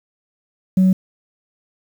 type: tone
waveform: sine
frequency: 187.2 Hz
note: F#3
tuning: 20 cents sharp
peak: -8 dBFS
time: 0.77-0.93 s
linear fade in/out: 5 ms
effects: tanh soft clip ceiling -8 dBFS + 7-bit